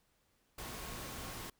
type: tone in noise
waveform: sine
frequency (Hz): 1090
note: C#6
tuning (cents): -29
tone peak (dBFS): -55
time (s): 0.58-1.5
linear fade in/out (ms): 5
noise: pink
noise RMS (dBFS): -45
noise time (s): 0.58-1.5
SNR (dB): -13
effects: pink hiss -75 dBFS RMS until 1.59 s